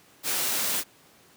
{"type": "noise", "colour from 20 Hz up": "white", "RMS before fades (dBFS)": -27, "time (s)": [0.23, 0.84], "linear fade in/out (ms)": 50, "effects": ["pink hiss -56 dBFS RMS until 1.36 s", "high-pass 150 Hz 12 dB/octave"]}